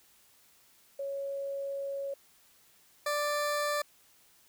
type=tone pair in turn; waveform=sine / 20% pulse; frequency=554.4 / 588.4 Hz; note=C#5 / D5; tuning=0 / +3 cents; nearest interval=minor second; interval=103 cents; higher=second; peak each=-33 / -24 dBFS; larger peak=second; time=0.99-2.14 / 3.06-3.82 s; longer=first; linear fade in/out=5 ms; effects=white hiss -63 dBFS RMS until 4.48 s